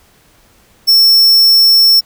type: tone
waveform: square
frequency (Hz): 5400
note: E8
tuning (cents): +41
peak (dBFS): -5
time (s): 0.87-2.01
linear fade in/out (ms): 20
effects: pink hiss -49 dBFS RMS until 2.05 s